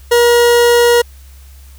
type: tone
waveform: 40% pulse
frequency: 476.8 Hz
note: A#4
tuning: 39 cents sharp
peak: -6 dBFS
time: 0.11-1.02 s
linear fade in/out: 10 ms
effects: added 67 Hz sine -35 dBFS peak until 1.78 s + white hiss -47 dBFS RMS until 1.78 s